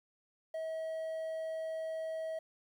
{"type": "tone", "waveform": "triangle", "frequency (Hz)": 642, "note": "E5", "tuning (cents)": -46, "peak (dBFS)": -34, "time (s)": [0.54, 2.39], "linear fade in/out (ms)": 5, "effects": ["11-bit"]}